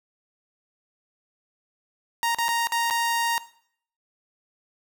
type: tone with dropouts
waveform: sawtooth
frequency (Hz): 932.3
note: A#5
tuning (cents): 0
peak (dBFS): -18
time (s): 2.23-3.38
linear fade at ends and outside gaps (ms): 0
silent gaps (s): 2.347-2.386 / 2.483-2.489 / 2.671-2.721 / 2.9-2.908
effects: noise-tail reverb RT60 0.6 s tail -17 dB re dry